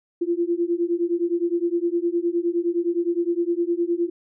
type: beating tone pair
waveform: sine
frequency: 339.3 / 349 Hz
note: F4 / F4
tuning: -50 / -1 cents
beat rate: 9.7 Hz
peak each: -23 dBFS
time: 0.21-4.1 s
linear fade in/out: 10 ms
effects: none